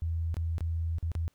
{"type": "tone with dropouts", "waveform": "sine", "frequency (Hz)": 82.41, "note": "E2", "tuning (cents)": 0, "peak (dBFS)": -28, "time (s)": [0.02, 1.28], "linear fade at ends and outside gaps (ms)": 0, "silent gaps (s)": [[0.343, 0.368], [0.582, 0.607], [0.984, 1.027], [1.117, 1.152]], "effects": ["pink hiss -72 dBFS RMS until 1.34 s"]}